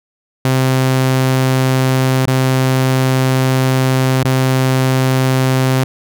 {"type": "tone with dropouts", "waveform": "sawtooth", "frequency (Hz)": 130.7, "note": "C3", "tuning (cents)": -1, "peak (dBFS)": -7, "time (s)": [0.45, 5.84], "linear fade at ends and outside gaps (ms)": 2, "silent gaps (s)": [[2.258, 2.275], [4.233, 4.249]], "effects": []}